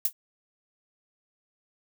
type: noise with exponential decay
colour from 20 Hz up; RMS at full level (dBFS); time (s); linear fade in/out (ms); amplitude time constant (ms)
violet; -19; 0.05-0.13; 2; 16
effects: none